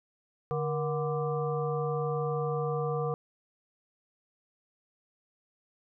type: harmonic tone with a mistuned harmonic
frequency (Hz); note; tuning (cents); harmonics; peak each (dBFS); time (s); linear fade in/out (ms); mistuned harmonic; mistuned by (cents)
146.83; D3; 0; 1 / 3 / 5 / 7 / 8; -32 / -31 / -38 / -45 / -38; 0.51-3.14; 0; 3; +120
effects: none